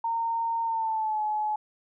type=tone with pitch glide; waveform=sine; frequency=918 to 851.6 Hz; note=A#5 to G#5; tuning=-27 to +43 cents; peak=-25 dBFS; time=0.04-1.56 s; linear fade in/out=5 ms; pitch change=-130 cents; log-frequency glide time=0.63-1.22 s; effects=none